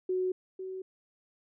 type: tone pair in turn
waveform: sine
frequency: 369.6 / 376.3 Hz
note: F#4 / F#4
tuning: -2 / +29 cents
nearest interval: unison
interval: 31 cents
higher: second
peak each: -27 / -36 dBFS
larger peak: first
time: 0.09-0.32 / 0.59-0.82 s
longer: neither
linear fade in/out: 5 ms
effects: none